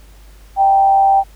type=tone with frequency modulation; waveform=sine; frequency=782 Hz; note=G5; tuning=4 cents flat; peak=-8 dBFS; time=0.56-1.24 s; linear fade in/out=50 ms; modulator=155 Hz; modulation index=0.23; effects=added 50 Hz sine -39 dBFS peak until 1.35 s + pink hiss -49 dBFS RMS until 1.35 s